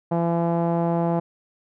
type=tone with low-pass filter; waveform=sawtooth; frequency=169.1 Hz; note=E3; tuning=44 cents sharp; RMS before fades=-22 dBFS; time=0.11-1.2 s; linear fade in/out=10 ms; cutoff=780 Hz; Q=2.6; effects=none